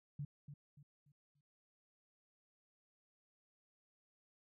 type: tone with echo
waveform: sine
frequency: 144.2 Hz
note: D3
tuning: 31 cents flat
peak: -40 dBFS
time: 0.19-0.25 s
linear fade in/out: 5 ms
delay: 290 ms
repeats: 4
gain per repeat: -9 dB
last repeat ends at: 1.41 s
effects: none